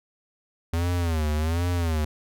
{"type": "tone with vibrato", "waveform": "square", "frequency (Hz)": 81.7, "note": "E2", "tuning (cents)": -15, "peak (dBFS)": -23, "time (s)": [0.73, 2.05], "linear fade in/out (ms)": 5, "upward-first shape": "sine", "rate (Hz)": 1.3, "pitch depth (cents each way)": 140, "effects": []}